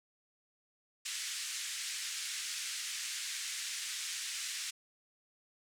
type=band-pass noise; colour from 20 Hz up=white; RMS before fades=-40 dBFS; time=1.05-4.71 s; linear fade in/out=10 ms; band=1700 to 8400 Hz; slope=24 dB/octave; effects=none